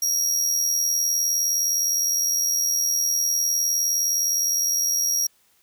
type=tone with amplitude modulation; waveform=40% pulse; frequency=5660 Hz; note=F8; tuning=22 cents sharp; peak=-17 dBFS; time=0.02-5.27 s; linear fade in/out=5 ms; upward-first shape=sine; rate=79.6 Hz; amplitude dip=45%; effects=white hiss -62 dBFS RMS until 5.62 s